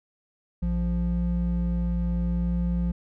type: tone pair together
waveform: triangle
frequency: 58.45 / 174.61 Hz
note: A#1 / F3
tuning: +5 / 0 cents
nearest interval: octave + perfect fifth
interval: 1895 cents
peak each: -23 dBFS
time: 0.62-2.92 s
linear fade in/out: 10 ms
effects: tanh soft clip ceiling -15 dBFS